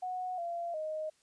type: tone with pitch steps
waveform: sine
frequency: 735 / 686 / 622 Hz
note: F#5 / F5 / D#5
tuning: -12 / -31 / -1 cents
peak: -34 dBFS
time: 0.02-1.1 s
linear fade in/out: 10 ms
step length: 360 ms
effects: white hiss -70 dBFS RMS until 1.22 s + resampled to 22050 Hz